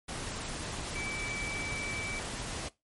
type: tone in noise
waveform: sine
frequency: 2309 Hz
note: D7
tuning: 30 cents flat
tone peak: -36 dBFS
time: 0.95-2.2 s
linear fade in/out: 10 ms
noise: pink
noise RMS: -38 dBFS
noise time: 0.08-2.69 s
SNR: -1 dB
effects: noise-tail reverb RT60 0.2 s tail -19 dB re dry + MP3 48 kbps